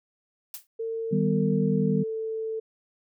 blue noise with exponential decay, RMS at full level -33 dBFS, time 0.54-0.67 s, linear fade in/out 1 ms, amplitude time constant 27 ms
sine tone with pitch glide, 452 to 443.2 Hz, A4 to A4, +47 to +13 cents, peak -28 dBFS, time 0.79-2.6 s, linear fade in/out 10 ms, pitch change -34 cents, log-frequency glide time 1.71-2.02 s
sine chord, Eb augmented, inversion none, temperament equal, 155.56 / 196 / 246.9 Hz, Eb3 / G3 / B3, 0 / 0 / 0 cents, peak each -26 / -24 / -29 dBFS, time 1.11-2.04 s, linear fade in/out 20 ms
effects none

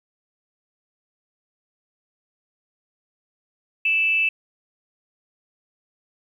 sine tone with frequency modulation, 2637 Hz, E7, in tune, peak -17 dBFS, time 3.85-4.29 s, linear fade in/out 5 ms, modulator 314 Hz, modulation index 0.27, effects 9-bit

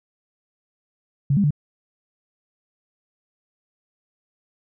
sine tone with pitch steps, 140.1 / 201.5 / 147.2 Hz, C#3 / G3 / D3, +19 / +48 / +4 cents, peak -15 dBFS, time 1.3-1.507 s, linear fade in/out 5 ms, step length 69 ms, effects none

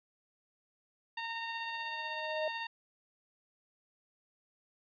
15% pulse tone with tremolo, 918 Hz, A#5, 27 cents flat, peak -29 dBFS, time 1.17-2.67 s, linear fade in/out 5 ms, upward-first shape triangle, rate 16 Hz, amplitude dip 30%
sine tone with exponential growth, 621 Hz, D#5, 3 cents flat, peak -30 dBFS, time 1.6-2.48 s, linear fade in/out 2 ms, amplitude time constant 190 ms
effects resampled to 11025 Hz

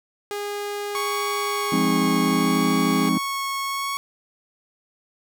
sawtooth tone, 409.8 Hz, G#4, 23 cents flat, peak -23 dBFS, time 0.31-3.09 s, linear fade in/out 0 ms
sawtooth tone with vibrato, 1108.7 Hz, C#6, in tune, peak -21 dBFS, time 0.95-3.97 s, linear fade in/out 0 ms, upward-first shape sine, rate 0.68 Hz, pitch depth 15 cents each way
triangle chord, F minor seventh, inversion none, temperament equal, 174.61 / 207.7 / 261.6 / 311.1 Hz, F3 / Ab3 / C4 / Eb4, 0 / 0 / 0 / 0 cents, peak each -23 / -23 / -21 / -24 dBFS, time 1.72-3.18 s, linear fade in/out 5 ms
effects none

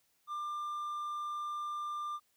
triangle tone, 1193 Hz, D6, 27 cents sharp, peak -34 dBFS, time 0.27-2.2 s, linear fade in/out 50 ms, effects white hiss -74 dBFS RMS until 2.36 s

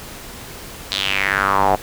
square tone with band-pass filter sweep, 49 Hz, G1, in tune, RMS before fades -18 dBFS, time 0.91-1.76 s, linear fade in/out 10 ms, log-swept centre 4100 to 700 Hz, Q 4.2, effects pink hiss -35 dBFS RMS until 1.82 s

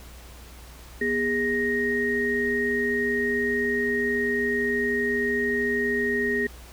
sine tone cluster, 242.2 / 409.1 / 1868 Hz, B3 / G#4 / A#6, -34 / -26 / +3 cents, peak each -29 / -26 / -25 dBFS, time 1.01-6.47 s, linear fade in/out 5 ms, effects added 60 Hz sine -44 dBFS peak until 6.72 s + pink hiss -48 dBFS RMS until 6.72 s

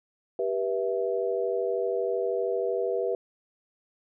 sine chord, E minor, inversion first, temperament equal with one note detuned, 392 / 484.8 / 659.3 Hz, G4 / B4 / E5, 0 / -32 / 0 cents, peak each -29 / -28 / -32 dBFS, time 0.39-3.15 s, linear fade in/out 2 ms, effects none

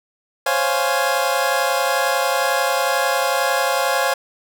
25% pulse chord, Db major seventh, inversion third, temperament equal, 523.3 / 554.4 / 698.5 / 830.6 Hz, C5 / Db5 / F5 / Ab5, 0 / 0 / 0 / 0 cents, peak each -19 dBFS, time 0.46-4.14 s, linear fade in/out 5 ms, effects none

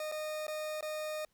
40% pulse tone with dropouts, 615 Hz, D#5, 20 cents flat, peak -35 dBFS, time 0-1.25 s, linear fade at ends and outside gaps 2 ms, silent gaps 0.116-0.121 / 0.468-0.48 / 0.809-0.826 s, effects pink hiss -75 dBFS RMS until 1.33 s

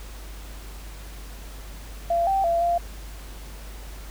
sine tone with pitch steps, 683 / 778 / 679 / 691 Hz, F5 / G5 / F5 / F5, -39 / -13 / -49 / -19 cents, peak -19 dBFS, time 2.1-2.78 s, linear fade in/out 5 ms, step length 170 ms, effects added 50 Hz sine -37 dBFS peak until 4.1 s + pink hiss -45 dBFS RMS until 4.1 s

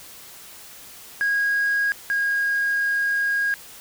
sine tone pair in turn, 1641 / 1633.2 Hz, G#6 / G#6, -21 / -29 cents, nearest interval unison, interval 8 cents, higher first, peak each -17 / -18 dBFS, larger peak first, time 1.21-1.92 / 2.1-3.54 s, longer second, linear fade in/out 0 ms, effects tanh soft clip ceiling -16 dBFS + white hiss -43 dBFS RMS until 3.8 s

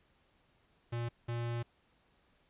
square tone bursts at uneven times, 118.3 Hz, A#2, 26 cents sharp, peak -35 dBFS, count 2, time 0.92-1.09 / 1.28-1.63 s, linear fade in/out 10 ms, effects pink hiss -71 dBFS RMS until 2.49 s + resampled to 8000 Hz

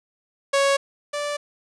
sawtooth tone pair in turn, 554.4 / 584.5 Hz, C#5 / D5, 0 / -8 cents, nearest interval minor second, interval 92 cents, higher second, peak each -13 / -21 dBFS, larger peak first, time 0.53-0.77 / 1.13-1.37 s, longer neither, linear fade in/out 10 ms, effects resampled to 22050 Hz + 8-bit

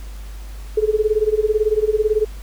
sine tone with tremolo, 429.3 Hz, A4, 43 cents flat, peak -11 dBFS, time 0.77-2.25 s, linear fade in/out 5 ms, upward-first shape sine, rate 18 Hz, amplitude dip 90%, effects added 50 Hz sine -30 dBFS peak until 2.42 s + pink hiss -45 dBFS RMS until 2.42 s

